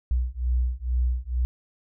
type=beating tone pair; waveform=sine; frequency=60.6 / 62.8 Hz; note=B1 / B1; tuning=-32 / +30 cents; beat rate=2.2 Hz; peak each=-25 dBFS; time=0.11-1.45 s; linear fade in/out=0 ms; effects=none